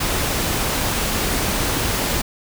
pink noise, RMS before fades -21 dBFS, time 0-2.22 s, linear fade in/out 10 ms, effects none

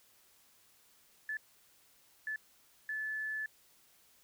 sine tone bursts at uneven times, 1735 Hz, A6, 25 cents flat, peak -35 dBFS, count 3, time 1.29-1.37 / 2.27-2.36 / 2.89-3.46 s, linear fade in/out 2 ms, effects white hiss -66 dBFS RMS until 4.23 s

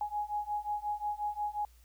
sine beating tone pair, 830.6 / 836.2 Hz, G#5 / G#5, 0 / +12 cents, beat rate 5.6 Hz, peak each -36 / -35 dBFS, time 0.01-1.65 s, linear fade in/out 2 ms, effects added 59 Hz sine -57 dBFS peak until 1.84 s + white hiss -67 dBFS RMS until 1.84 s

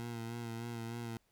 20% pulse tone with vibrato, 116.54 Hz, A#2, in tune, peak -35 dBFS, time 0-1.17 s, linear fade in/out 0 ms, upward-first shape sine, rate 3.3 Hz, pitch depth 33 cents each way, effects pink hiss -75 dBFS RMS until 1.31 s

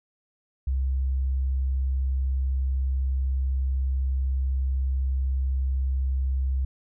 sine tone, 66 Hz, C2, 16 cents sharp, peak -22 dBFS, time 0.67-6.65 s, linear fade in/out 5 ms, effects none

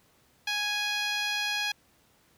10% pulse tone with band-pass filter, 830.6 Hz, G#5, in tune, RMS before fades -30 dBFS, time 0.47-1.72 s, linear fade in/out 5 ms, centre 2700 Hz, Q 0.63, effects pink hiss -64 dBFS RMS until 2.37 s + high-pass 60 Hz 12 dB/octave

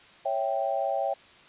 sine chord, C# diminished, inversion none, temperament equal, 554.4 / 659.3 / 784 Hz, C#5 / E5 / G5, 0 / 0 / 0 cents, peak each -30 / -30 / -29 dBFS, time 0.25-1.14 s, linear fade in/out 10 ms, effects white hiss -53 dBFS RMS until 1.48 s + resampled to 8000 Hz

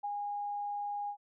sine tone with ADSR envelope, 819 Hz, G#5, 24 cents flat, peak -32 dBFS, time 0.03-1.17 s, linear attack 17 ms, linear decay 27 ms, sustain -2 dB, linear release 80 ms, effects none

